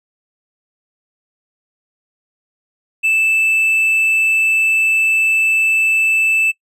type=tone; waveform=triangle; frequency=2637 Hz; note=E7; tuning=in tune; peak=-10 dBFS; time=3.03-6.52 s; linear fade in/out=20 ms; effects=noise-tail reverb RT60 0.1 s tail -23 dB re dry + resampled to 32000 Hz